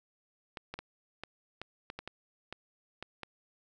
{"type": "clicks", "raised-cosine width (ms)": 0.3, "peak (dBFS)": -24, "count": 11, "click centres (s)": [0.572, 0.74, 0.79, 1.236, 1.616, 1.901, 1.99, 2.076, 2.526, 3.026, 3.233], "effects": []}